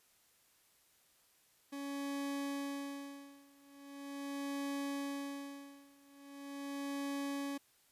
40% pulse tone with tremolo, 280 Hz, C#4, 18 cents sharp, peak -36 dBFS, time 1.72-7.58 s, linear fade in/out 10 ms, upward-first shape sine, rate 0.41 Hz, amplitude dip 95%, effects white hiss -70 dBFS RMS until 7.91 s + resampled to 32000 Hz

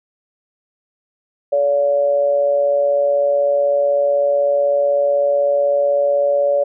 sine tone with amplitude modulation, 570 Hz, C#5, 48 cents sharp, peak -10 dBFS, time 1.52-6.64 s, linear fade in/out 10 ms, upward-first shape sine, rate 136 Hz, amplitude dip 55%, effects none

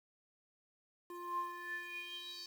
square tone with band-pass filter sweep, 350 Hz, F4, 4 cents sharp, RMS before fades -44 dBFS, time 1.1-2.46 s, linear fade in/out 2 ms, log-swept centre 710 to 4900 Hz, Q 8.3, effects 10-bit

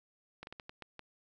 slowing click train, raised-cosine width 0.3 ms, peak -29 dBFS, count 7, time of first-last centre 0.43-0.993 s, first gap 41 ms, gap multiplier 1.33, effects none

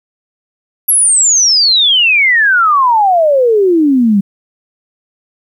sine exponential sweep, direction down, 11570 to 191.4 Hz, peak -6 dBFS, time 0.88-4.21 s, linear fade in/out 10 ms, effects 8-bit

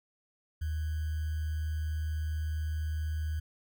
sine tone with sample-and-hold, 77.78 Hz, D#2, in tune, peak -30 dBFS, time 0.61-3.4 s, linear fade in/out 10 ms, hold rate 1575 Hz, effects none

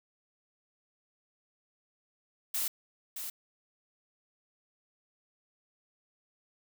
blue noise with echo, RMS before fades -32 dBFS, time 2.54-2.68 s, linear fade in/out 5 ms, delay 620 ms, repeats 1, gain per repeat -7 dB, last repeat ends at 3.3 s, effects none

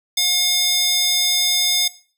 square tone with high-pass filter, 719 Hz, F#5, 50 cents flat, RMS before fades -18 dBFS, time 0.17-1.88 s, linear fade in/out 5 ms, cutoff 4000 Hz, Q 2, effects noise-tail reverb RT60 0.4 s tail -17 dB re dry

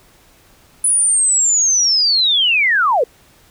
sine linear sweep, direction down, 10040 to 432.7 Hz, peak -11 dBFS, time 0.84-3.04 s, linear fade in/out 5 ms, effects pink hiss -50 dBFS RMS until 3.5 s

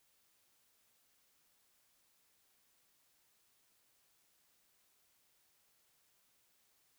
silence, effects white hiss -74 dBFS RMS until 6.98 s

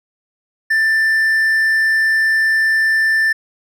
triangle tone, 1775 Hz, A6, 15 cents sharp, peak -10 dBFS, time 0.7-3.33 s, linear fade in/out 10 ms, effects none

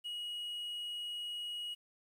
triangle tone with quantisation, 2900 Hz, F#7, 35 cents flat, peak -37 dBFS, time 0.04-1.75 s, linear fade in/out 20 ms, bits 11, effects none

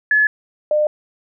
sine tone pair in turn, 1711 / 603.3 Hz, A6 / D5, -49 / +46 cents, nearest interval octave + tritone, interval 1805 cents, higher first, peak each -11 / -13 dBFS, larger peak first, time 0.11-0.27 / 0.71-0.87 s, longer neither, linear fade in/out 2 ms, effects none

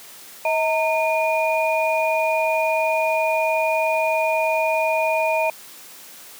sine tone cluster, 638 / 915 / 2439 Hz, D#5 / A#5 / D#7, +43 / -32 / -35 cents, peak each -20 / -23 / -24 dBFS, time 0.45-5.5 s, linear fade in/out 2 ms, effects white hiss -42 dBFS RMS until 6.39 s + high-pass 150 Hz 12 dB/octave

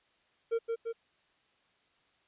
triangle tone with echo, 459.1 Hz, A#4, 26 cents flat, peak -25 dBFS, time 0.51-0.59 s, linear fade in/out 20 ms, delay 170 ms, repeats 2, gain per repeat -3 dB, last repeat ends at 0.93 s, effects white hiss -70 dBFS RMS until 2.27 s + resampled to 8000 Hz

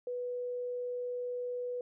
sine tone, 492.2 Hz, B4, 6 cents flat, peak -34 dBFS, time 0.07-1.81 s, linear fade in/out 2 ms, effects none

